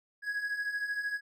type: beating tone pair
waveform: triangle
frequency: 1654 / 1667 Hz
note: G#6 / G#6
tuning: -8 / +6 cents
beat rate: 13 Hz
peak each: -37 / -31 dBFS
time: 0.22-1.21 s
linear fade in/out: 50 ms
effects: none